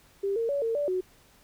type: tone with pitch steps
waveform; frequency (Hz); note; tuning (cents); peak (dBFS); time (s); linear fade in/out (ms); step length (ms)
sine; 395.9 / 458.6 / 566 / 455.1 / 581 / 369; G4 / A#4 / C#5 / A#4 / D5 / F#4; +17 / -28 / +36 / -42 / -19 / -5; -25; 0.23-1.01; 10; 130
effects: pink hiss -59 dBFS RMS until 1.43 s